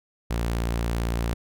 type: tone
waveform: sawtooth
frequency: 57.8 Hz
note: A#1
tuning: 14 cents flat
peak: -20 dBFS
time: 0.3-1.34 s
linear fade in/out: 10 ms
effects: none

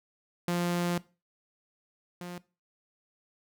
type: tone pair in turn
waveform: sawtooth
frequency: 174.61 / 176.74 Hz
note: F3 / F3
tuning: 0 / +21 cents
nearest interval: unison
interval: 21 cents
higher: second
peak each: -23 / -34 dBFS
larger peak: first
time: 0.48-0.98 / 2.21-2.38 s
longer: first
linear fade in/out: 2 ms
effects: noise-tail reverb RT60 0.3 s tail -19 dB re dry

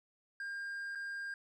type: tone with dropouts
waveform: triangle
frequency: 1605 Hz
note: G6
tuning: 40 cents sharp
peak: -37 dBFS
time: 0.4-1.34 s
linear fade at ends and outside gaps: 2 ms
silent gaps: 0.951-0.955 s
effects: resampled to 24000 Hz

